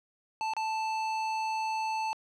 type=tone with dropouts; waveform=square; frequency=880 Hz; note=A5; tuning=in tune; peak=-30 dBFS; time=0.41-2.13 s; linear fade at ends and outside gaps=0 ms; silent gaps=0.536-0.566 s; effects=low-pass 5000 Hz 12 dB/octave + 11-bit